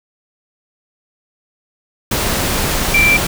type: tone in noise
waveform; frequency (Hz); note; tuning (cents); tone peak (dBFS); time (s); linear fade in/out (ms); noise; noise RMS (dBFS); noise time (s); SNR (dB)
sine; 2349; D7; 0; -9; 2.94-3.17; 5; pink; -17; 2.11-3.27; +5
effects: none